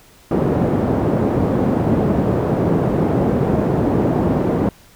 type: band-pass noise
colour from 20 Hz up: pink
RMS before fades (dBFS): -17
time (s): 0.31-4.69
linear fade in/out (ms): 2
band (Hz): 130 to 520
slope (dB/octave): 12
effects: pink hiss -48 dBFS RMS until 4.95 s